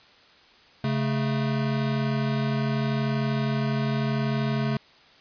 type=tone pair together; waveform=square; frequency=137.52 / 218.3 Hz; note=C#3 / A3; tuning=-13 / -13 cents; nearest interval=minor sixth; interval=800 cents; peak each=-26 / -28 dBFS; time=0.84-4.77 s; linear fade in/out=2 ms; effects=white hiss -54 dBFS RMS until 5.2 s + resampled to 11025 Hz